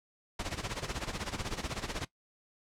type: noise with tremolo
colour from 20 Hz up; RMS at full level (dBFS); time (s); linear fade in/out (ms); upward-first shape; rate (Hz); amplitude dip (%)
pink; -34; 0.39-2.05; 5; sine; 16; 80
effects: noise-tail reverb RT60 0.1 s tail -19 dB re dry + low-pass 7000 Hz 12 dB/octave